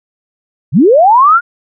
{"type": "linear sweep", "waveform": "sine", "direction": "up", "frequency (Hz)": [103.83, 1448], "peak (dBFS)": -3, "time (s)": [0.72, 1.41], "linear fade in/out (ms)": 50, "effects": []}